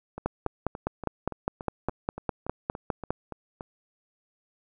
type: two click trains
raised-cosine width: 1 ms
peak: -12 / -22 dBFS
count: 15 / 13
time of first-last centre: 0.26-3.106 / 0.18-3.609 s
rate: 4.92 / 3.5 Hz
effects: none